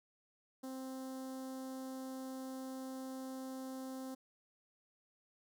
sawtooth tone with notch filter, 262.2 Hz, C4, 4 cents sharp, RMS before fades -45 dBFS, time 0.63-4.15 s, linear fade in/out 10 ms, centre 2400 Hz, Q 0.51, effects none

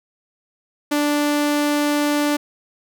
sawtooth tone, 293.4 Hz, D4, 2 cents flat, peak -13 dBFS, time 0.91-2.37 s, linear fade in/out 10 ms, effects none

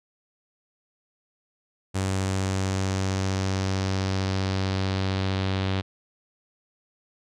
sawtooth tone with low-pass filter sweep, 95.5 Hz, G2, 45 cents flat, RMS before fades -26 dBFS, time 1.94-5.82 s, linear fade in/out 20 ms, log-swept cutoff 8200 to 3700 Hz, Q 2.2, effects none

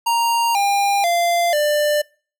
square tone with pitch steps, 932.3 / 802.3 / 690.4 / 594.1 Hz, A#5 / G5 / F5 / D5, 0 / +40 / -20 / +20 cents, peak -16 dBFS, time 0.06-2.02 s, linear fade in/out 10 ms, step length 490 ms, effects noise-tail reverb RT60 0.4 s tail -25 dB re dry

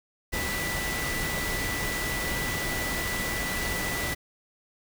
sine tone in noise, 1975.5 Hz, B6, in tune, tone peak -32 dBFS, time 0.32-4.15 s, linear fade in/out 20 ms, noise pink, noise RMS -31 dBFS, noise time 0.32-4.15 s, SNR -4 dB, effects none

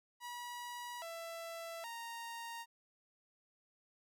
sawtooth tone with pitch steps, 968 / 666 / 929 Hz, B5 / E5 / A#5, -35 / +18 / -6 cents, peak -40 dBFS, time 0.2-2.66 s, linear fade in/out 50 ms, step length 820 ms, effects none

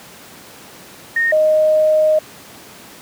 sine tone pair in turn, 1846 / 620 Hz, A#6 / D#5, -17 / -6 cents, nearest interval octave + perfect fifth, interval 1889 cents, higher first, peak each -13 / -10 dBFS, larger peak second, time 1.16-1.32 / 1.32-2.19 s, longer second, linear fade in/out 5 ms, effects pink hiss -39 dBFS RMS until 3.01 s + high-pass 150 Hz 12 dB/octave

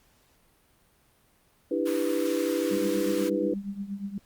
sine chord, E minor seventh, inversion third, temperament just, 296.7 / 329.6 / 395.6 / 494.4 Hz, D4 / E4 / G4 / B4, +18 / 0 / +16 / +2 cents, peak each -30 / -29 / -32 / -29 dBFS, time 1.71-3.54 s, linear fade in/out 5 ms
pink high-pass noise, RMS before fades -40 dBFS, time 1.85-3.3 s, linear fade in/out 20 ms, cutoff 990 Hz, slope 48 dB/octave
sine tone with tremolo, 199.4 Hz, G3, 30 cents sharp, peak -28 dBFS, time 2.71-4.18 s, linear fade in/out 2 ms, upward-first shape triangle, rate 8.4 Hz, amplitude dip 85%
effects pink hiss -64 dBFS RMS until 4.25 s + Opus 48 kbps

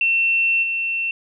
sine tone with level steps, 2700 Hz, E7, 41 cents sharp, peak -15 / -20 dBFS, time 0.01-1.11 s, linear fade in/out 2 ms, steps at 0.62 s, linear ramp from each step 20 ms, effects none

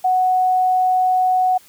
sine tone, 740 Hz, F#5, in tune, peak -13 dBFS, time 0.04-1.58 s, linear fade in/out 10 ms, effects white hiss -49 dBFS RMS until 1.68 s

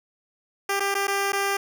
10% pulse tone with dropouts, 397 Hz, G4, 22 cents sharp, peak -14 dBFS, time 0.69-1.57 s, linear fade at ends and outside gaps 5 ms, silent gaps 0.797-0.803 / 0.944-0.95 / 1.071-1.079 / 1.322-1.33 s, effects none

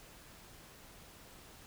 silence, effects pink hiss -56 dBFS RMS until 1.66 s

